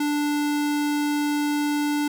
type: tone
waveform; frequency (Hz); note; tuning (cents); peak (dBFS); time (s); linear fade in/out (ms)
square; 293.7; D4; 0; -22; 0-2.08; 5
effects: none